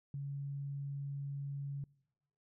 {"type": "tone", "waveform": "sine", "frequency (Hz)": 140.4, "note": "C#3", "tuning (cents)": 22, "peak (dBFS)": -38, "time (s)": [0.14, 1.84], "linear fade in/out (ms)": 2, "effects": ["noise-tail reverb RT60 1.0 s tail -25 dB re dry"]}